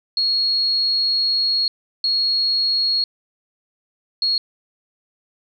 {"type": "tone bursts at uneven times", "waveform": "sine", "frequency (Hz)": 4309, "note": "C#8", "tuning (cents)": -50, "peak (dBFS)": -16, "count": 3, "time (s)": [[0.17, 1.68], [2.04, 3.04], [4.22, 4.38]], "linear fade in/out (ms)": 2, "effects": []}